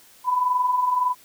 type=tone pair together; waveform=sine; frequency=977.3 / 999 Hz; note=B5 / B5; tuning=-18 / +20 cents; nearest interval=unison; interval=38 cents; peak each=-27 / -19 dBFS; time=0.24-1.15 s; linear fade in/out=50 ms; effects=white hiss -52 dBFS RMS until 1.24 s